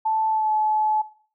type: tone with pitch glide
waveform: sine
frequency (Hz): 878 to 859.4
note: A5 to A5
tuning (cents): -4 to -41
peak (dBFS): -19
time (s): 0.05-1.02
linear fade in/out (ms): 10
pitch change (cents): -37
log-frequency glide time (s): 0.29-0.52
effects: noise-tail reverb RT60 0.5 s tail -18 dB re dry